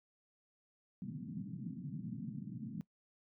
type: band-pass noise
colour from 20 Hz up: pink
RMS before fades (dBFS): -44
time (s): 1.02-2.81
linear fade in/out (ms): 0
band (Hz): 130 to 250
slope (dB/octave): 48
effects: noise-tail reverb RT60 0.1 s tail -20 dB re dry